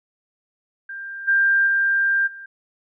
sine tone with level steps, 1590 Hz, G6, 24 cents sharp, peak -30 / -14 / -16 / -35 dBFS, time 0.89-2.46 s, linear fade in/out 5 ms, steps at 1.27 / 1.66 / 2.26 s, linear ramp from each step 20 ms, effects none

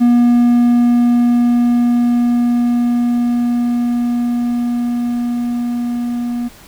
triangle tone with level ramp, 240.4 Hz, B3, 46 cents flat, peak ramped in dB -5 to -15 dBFS, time 0-6.49 s, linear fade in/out 20 ms, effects pink hiss -41 dBFS RMS until 6.67 s

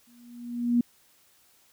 sine tone with exponential growth, 239.6 Hz, A#3, 48 cents sharp, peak -17 dBFS, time 0.07-0.81 s, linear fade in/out 5 ms, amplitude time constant 160 ms, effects white hiss -62 dBFS RMS until 1.72 s

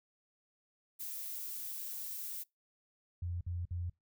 violet noise, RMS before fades -42 dBFS, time 0.99-2.44 s, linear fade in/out 20 ms
sine tone bursts, 87.31 Hz, F2, in tune, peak -35 dBFS, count 3, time 3.22-3.898 s, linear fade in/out 5 ms, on 190 ms, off 54 ms
effects noise-tail reverb RT60 0.2 s tail -25 dB re dry

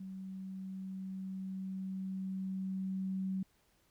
sine tone with level ramp, 189.9 Hz, F#3, 45 cents sharp, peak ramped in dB -42 to -33 dBFS, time 0-3.43 s, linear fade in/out 5 ms, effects pink hiss -72 dBFS RMS until 3.9 s

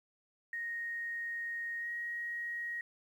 sine tone with pitch glide, 1864.7 to 1887.5 Hz, A#6 to A#6, 0 to +21 cents, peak -36 dBFS, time 0.53-2.81 s, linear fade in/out 2 ms, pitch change +21 cents, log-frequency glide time 1.79-1.89 s, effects 11-bit

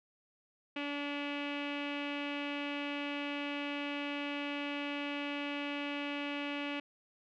sawtooth tone with low-pass filter, 287.5 Hz, D4, 37 cents flat, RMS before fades -38 dBFS, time 0.76-6.8 s, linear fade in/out 5 ms, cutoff 2700 Hz, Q 4.7, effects none

